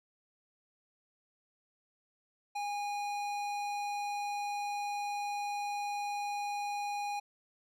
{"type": "tone with tanh clipping", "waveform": "sine", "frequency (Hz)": 819, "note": "G#5", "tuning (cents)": -24, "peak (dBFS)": -36, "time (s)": [2.55, 7.2], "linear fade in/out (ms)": 10, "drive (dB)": 18, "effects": []}